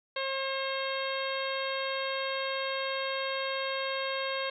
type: harmonic tone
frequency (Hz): 537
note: C5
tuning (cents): +45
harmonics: 1 / 2 / 3 / 4 / 5 / 6 / 7 / 8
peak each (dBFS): -34 / -37 / -39 / -40 / -41 / -42 / -42 / -43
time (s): 0.16-4.5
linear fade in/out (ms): 5
effects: none